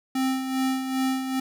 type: tone with tremolo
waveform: square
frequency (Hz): 262.6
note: C4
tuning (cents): +6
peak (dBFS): -22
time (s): 0.15-1.4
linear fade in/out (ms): 5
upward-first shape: sine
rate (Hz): 2.5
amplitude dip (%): 55
effects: none

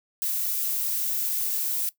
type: noise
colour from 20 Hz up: violet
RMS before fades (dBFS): -27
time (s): 0.22-1.89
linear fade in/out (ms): 0
effects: noise-tail reverb RT60 0.1 s tail -17 dB re dry

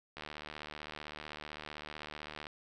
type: click train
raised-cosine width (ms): 0.3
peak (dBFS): -27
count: 175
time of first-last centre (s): 0.17-2.469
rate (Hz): 75.7
effects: none

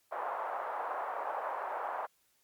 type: band-pass noise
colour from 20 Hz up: white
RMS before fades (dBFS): -37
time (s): 0.11-2.07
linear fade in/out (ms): 20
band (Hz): 600 to 1100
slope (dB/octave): 24
effects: white hiss -72 dBFS RMS until 2.43 s + MP3 96 kbps

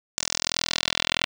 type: tone with band-pass filter sweep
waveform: 10% pulse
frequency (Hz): 41.53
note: E1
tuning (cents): +14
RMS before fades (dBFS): -27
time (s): 0.18-1.25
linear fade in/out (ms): 0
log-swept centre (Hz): 6400 to 3000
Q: 2.1
effects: none

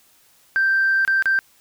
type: tone with dropouts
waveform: sine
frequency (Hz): 1568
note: G6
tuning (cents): 0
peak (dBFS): -14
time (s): 0.56-1.39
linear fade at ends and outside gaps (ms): 0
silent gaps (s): 1.05-1.077 / 1.224-1.257
effects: tanh soft clip ceiling -11 dBFS + white hiss -56 dBFS RMS until 1.6 s

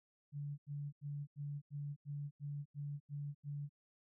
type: tone bursts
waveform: sine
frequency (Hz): 144.3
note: D3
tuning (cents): -30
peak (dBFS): -40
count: 10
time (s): 0.32-3.694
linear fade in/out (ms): 50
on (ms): 260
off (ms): 86
effects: none

